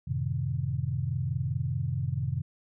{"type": "chord", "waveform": "sine", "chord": "F# diminished seventh", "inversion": "none", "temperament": "equal with one note detuned", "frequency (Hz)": [90.6, 110, 130.81, 155.56], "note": ["F#2", "A2", "C3", "Eb3"], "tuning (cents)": [-36, 0, 0, 0], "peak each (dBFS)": [-34, -35, -30, -35], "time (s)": [0.07, 2.42], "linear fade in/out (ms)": 10, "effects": []}